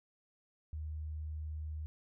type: tone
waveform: sine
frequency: 77.1 Hz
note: D#2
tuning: 15 cents flat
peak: -38 dBFS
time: 0.73-1.86 s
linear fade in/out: 0 ms
effects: none